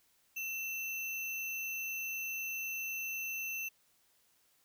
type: tone with sample-and-hold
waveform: sine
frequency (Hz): 2676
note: E7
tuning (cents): +25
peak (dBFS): -36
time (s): 0.36-3.69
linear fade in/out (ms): 10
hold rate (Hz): 8820
effects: white hiss -71 dBFS RMS until 4.64 s